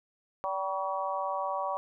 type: harmonic tone with a mistuned harmonic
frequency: 192.4 Hz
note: G3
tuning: 32 cents flat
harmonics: 3 / 4 / 5 / 6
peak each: -35 / -35 / -35 / -35 dBFS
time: 0.44-1.77 s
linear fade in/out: 0 ms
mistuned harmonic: 6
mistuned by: -37 cents
effects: none